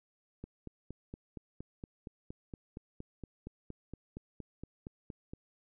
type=click train; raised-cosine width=3 ms; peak=-30 dBFS; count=22; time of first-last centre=0.44-5.335 s; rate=4.29 Hz; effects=none